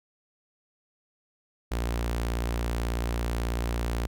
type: tone with notch filter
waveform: sawtooth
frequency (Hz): 58.27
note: A#1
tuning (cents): 0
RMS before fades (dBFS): -29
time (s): 1.71-4.07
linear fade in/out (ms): 10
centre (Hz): 150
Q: 1.8
effects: none